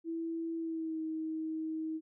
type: tone with pitch glide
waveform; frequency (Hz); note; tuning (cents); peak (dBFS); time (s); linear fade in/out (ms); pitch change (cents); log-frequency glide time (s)
sine; 329.6 to 317.3; E4 to D#4; 0 to +34; -34; 0.04-2.01; 50; -66; 0.57-1.01
effects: none